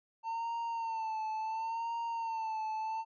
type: tone with vibrato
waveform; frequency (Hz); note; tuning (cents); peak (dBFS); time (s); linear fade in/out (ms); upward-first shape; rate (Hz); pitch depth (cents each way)
triangle; 900; A5; +39; -32; 0.23-3.05; 50; sine; 0.71; 55
effects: resampled to 16000 Hz